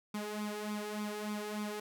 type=tone with flanger; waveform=sawtooth; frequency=210 Hz; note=G#3; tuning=19 cents sharp; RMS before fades=-39 dBFS; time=0.14-1.8 s; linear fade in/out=5 ms; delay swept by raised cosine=0.84 to 2.34 ms; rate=3.4 Hz; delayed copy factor=+0.7; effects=none